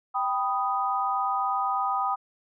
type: chord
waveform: sine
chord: G augmented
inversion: none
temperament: equal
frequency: 784 / 987.8 / 1244.5 Hz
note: G5 / B5 / D#6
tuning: 0 / 0 / 0 cents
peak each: -28 / -30 / -27 dBFS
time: 0.14-2.16 s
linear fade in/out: 20 ms
effects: none